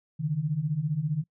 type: beating tone pair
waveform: sine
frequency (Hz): 141.1 / 156.1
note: C#3 / D#3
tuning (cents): +31 / +6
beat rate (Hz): 15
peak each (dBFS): -30 / -27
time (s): 0.19-1.24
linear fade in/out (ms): 20
effects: noise-tail reverb RT60 0.1 s tail -26 dB re dry